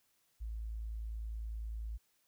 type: tone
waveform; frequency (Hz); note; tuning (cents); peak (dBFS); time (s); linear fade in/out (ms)
sine; 55; A1; 0; -38; 0.4-1.98; 20
effects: white hiss -75 dBFS RMS until 2.27 s